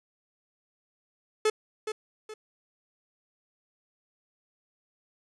45% pulse tone with echo, 431.7 Hz, A4, 33 cents flat, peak -21 dBFS, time 1.45-1.5 s, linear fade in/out 5 ms, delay 420 ms, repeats 2, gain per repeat -9 dB, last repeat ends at 2.34 s, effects resampled to 24000 Hz + 10-bit

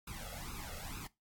pink noise with flanger, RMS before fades -45 dBFS, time 0.07-1.07 s, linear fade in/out 5 ms, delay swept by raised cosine 0.78 to 1.52 ms, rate 2.2 Hz, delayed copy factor +1, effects noise-tail reverb RT60 0.2 s tail -19 dB re dry + AAC 64 kbps

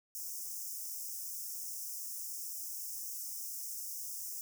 white high-pass noise, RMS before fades -42 dBFS, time 0.15-4.41 s, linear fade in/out 0 ms, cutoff 5200 Hz, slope 96 dB/octave, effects none

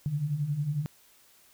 sine beating tone pair, 138.59 / 149.59 Hz, C#3 / D3, 0 / +32 cents, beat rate 11 Hz, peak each -34 / -28 dBFS, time 0.06-0.86 s, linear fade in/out 0 ms, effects white hiss -60 dBFS RMS until 1.53 s

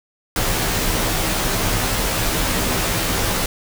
pink noise with comb filter, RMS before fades -20 dBFS, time 0.36-3.46 s, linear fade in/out 2 ms, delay 14 ms, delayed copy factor -0.8, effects none

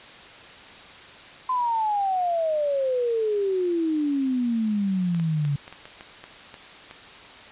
sine exponential sweep, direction down, 1032 to 140 Hz, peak -21 dBFS, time 1.49-5.56 s, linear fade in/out 5 ms
clicks, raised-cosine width 0.3 ms, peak -24 dBFS, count 10, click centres 5.147 / 5.198 / 5.451 / 5.679 / 5.726 / 5.855 / 6.009 / 6.24 / 6.542 / 6.911 s
effects white hiss -44 dBFS RMS until 7.51 s + resampled to 8000 Hz

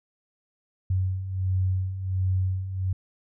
sine beating tone pair, 92.5 / 93.9 Hz, F#2 / F#2, 0 / +26 cents, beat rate 1.4 Hz, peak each -30 / -24 dBFS, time 0.9-2.93 s, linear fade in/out 5 ms, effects none

